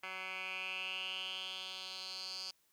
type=tone with band-pass filter sweep; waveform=10% pulse; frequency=187.7 Hz; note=F#3; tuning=25 cents sharp; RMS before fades=-43 dBFS; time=0.03-2.51 s; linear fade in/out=5 ms; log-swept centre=2000 to 4800 Hz; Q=5.7; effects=white hiss -74 dBFS RMS until 2.72 s